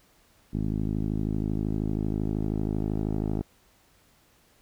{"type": "tone with low-pass filter sweep", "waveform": "10% pulse", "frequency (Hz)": 52.8, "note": "G#1", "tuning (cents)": 29, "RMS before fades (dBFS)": -28, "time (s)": [0.53, 3.42], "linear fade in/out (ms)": 10, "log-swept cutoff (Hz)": [260, 490], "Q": 1.2, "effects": ["pink hiss -62 dBFS RMS until 4.61 s"]}